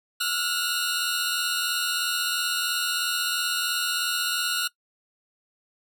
20% pulse tone cluster, 1358 / 1441 / 3718 / 4058 Hz, F6 / F#6 / A#7 / B7, -49 / -46 / -5 / +46 cents, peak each -26 / -22 / -27 / -25 dBFS, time 0.2-4.68 s, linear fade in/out 10 ms, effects noise-tail reverb RT60 0.1 s tail -21 dB re dry

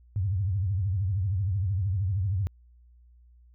sine tone with vibrato, 96 Hz, G2, 36 cents flat, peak -24 dBFS, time 0.16-2.47 s, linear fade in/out 0 ms, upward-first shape triangle, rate 13 Hz, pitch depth 220 cents each way, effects added 60 Hz sine -53 dBFS peak until 3.54 s

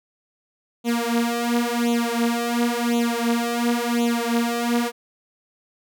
sawtooth tone with flanger, 236.2 Hz, A#3, 23 cents sharp, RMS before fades -22 dBFS, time 0.84-4.92 s, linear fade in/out 50 ms, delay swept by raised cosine 0.29 to 5.89 ms, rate 0.94 Hz, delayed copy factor +0.9, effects none

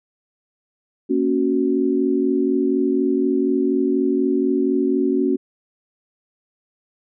sine chord, F# major, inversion first, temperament equal, 233.1 / 277.2 / 370 Hz, A#3 / C#4 / F#4, 0 / 0 / 0 cents, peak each -23 / -19 / -20 dBFS, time 1.09-5.37 s, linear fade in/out 20 ms, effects none

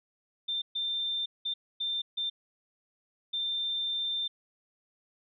sine tone bursts at uneven times, 3583 Hz, A7, 31 cents sharp, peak -29 dBFS, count 6, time 0.48-0.62 / 0.75-1.26 / 1.45-1.54 / 1.8-2.02 / 2.17-2.3 / 3.33-4.28 s, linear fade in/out 10 ms, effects none

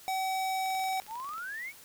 square tone, 760 Hz, F#5, 46 cents sharp, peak -30 dBFS, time 0.08-1 s, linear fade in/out 0 ms
click train, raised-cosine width 0.2 ms, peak -33 dBFS, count 17, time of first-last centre 0.66-1.381 s, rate 22.2 Hz
sine exponential sweep, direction up, 830.6 to 2310 Hz, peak -36 dBFS, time 1.07-1.73 s, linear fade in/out 50 ms
effects white hiss -53 dBFS RMS until 1.84 s

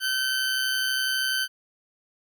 20% pulse tone with amplitude modulation, 1533 Hz, G6, 39 cents flat, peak -17 dBFS, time 0-1.48 s, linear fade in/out 50 ms, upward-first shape sine, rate 132 Hz, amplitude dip 40%, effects none

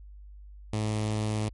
sawtooth tone with notch filter, 107.4 Hz, A2, 41 cents flat, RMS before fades -29 dBFS, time 0.73-1.49 s, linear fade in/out 5 ms, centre 1500 Hz, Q 1.8, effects added 50 Hz sine -44 dBFS peak until 1.53 s + MP3 48 kbps

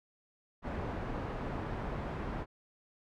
pink low-pass noise, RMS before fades -38 dBFS, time 0.62-2.46 s, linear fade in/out 50 ms, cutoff 1300 Hz, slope 12 dB/octave, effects none

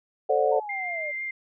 sine chord, D dominant seventh, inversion second, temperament just, 440.5 / 528.6 / 587.3 / 734.2 Hz, A4 / C5 / D5 / F#5, +2 / +18 / 0 / -14 cents, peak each -25 dBFS, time 0.29-0.6 s, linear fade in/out 10 ms
sine linear sweep, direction down, 920 to 575 Hz, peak -33 dBFS, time 0.51-1.12 s, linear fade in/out 20 ms
sine tone with vibrato, 2100 Hz, C7, 6 cents sharp, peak -29 dBFS, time 0.69-1.31 s, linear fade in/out 5 ms, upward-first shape triangle, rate 6 Hz, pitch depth 14 cents each way
effects none

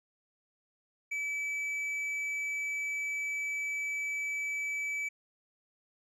triangle tone with tanh clipping, 2300 Hz, D7, 37 cents flat, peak -33 dBFS, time 1.11-5.09 s, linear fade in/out 10 ms, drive 9 dB, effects none

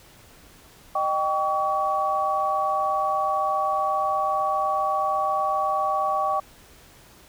sine tone cluster, 615 / 780 / 1132 Hz, D#5 / G5 / C#6, -20 / -9 / +36 cents, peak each -28 / -25 / -24 dBFS, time 0.95-6.4 s, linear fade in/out 5 ms, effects pink hiss -51 dBFS RMS until 7.28 s

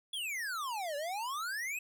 square exponential two-way sweep, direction down then up, 3455 to 560 to 2615 Hz, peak -36 dBFS, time 0.13-1.79 s, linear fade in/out 5 ms, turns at 0.96 s, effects none

